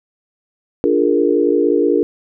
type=chord; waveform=sine; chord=Bb dominant seventh; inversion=first; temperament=equal; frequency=293.7 / 349.2 / 415.3 / 466.2 Hz; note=D4 / F4 / Ab4 / Bb4; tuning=0 / 0 / 0 / 0 cents; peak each=-17 dBFS; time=0.84-2.03 s; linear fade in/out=0 ms; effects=none